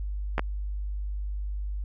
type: clicks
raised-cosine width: 0.5 ms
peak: -11 dBFS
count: 2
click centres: 0.381 / 0.394 s
effects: added 50 Hz sine -29 dBFS peak until 1.84 s